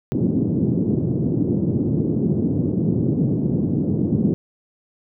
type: band-pass noise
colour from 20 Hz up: pink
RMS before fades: -20 dBFS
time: 0.12-4.34 s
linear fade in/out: 0 ms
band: 120 to 340 Hz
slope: 24 dB/octave
effects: none